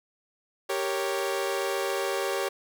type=chord; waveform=sawtooth; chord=G diminished; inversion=none; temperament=equal; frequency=392 / 466.2 / 554.4 Hz; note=G4 / Bb4 / Db5; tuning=0 / 0 / 0 cents; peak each=-26 / -30 / -27 dBFS; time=0.69-2.49 s; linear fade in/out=10 ms; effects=none